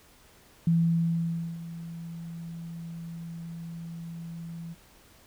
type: tone with ADSR envelope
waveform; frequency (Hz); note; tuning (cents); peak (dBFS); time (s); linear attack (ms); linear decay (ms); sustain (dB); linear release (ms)
sine; 167; E3; +23; -19; 0.67-4.75; 3; 900; -17; 31
effects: pink hiss -57 dBFS RMS until 5.26 s